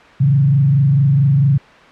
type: tone with frequency modulation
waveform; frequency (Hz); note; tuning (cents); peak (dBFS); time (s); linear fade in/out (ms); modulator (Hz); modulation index
sine; 138.6; C#3; 0; -9; 0.2-1.58; 10; 24.5; 0.62
effects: white hiss -41 dBFS RMS until 1.91 s + low-pass 2000 Hz 12 dB/octave